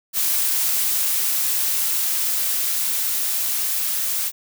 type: noise with level ramp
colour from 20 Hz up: blue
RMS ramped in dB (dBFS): -20 to -23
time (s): 0.13-4.32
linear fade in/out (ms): 50
effects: none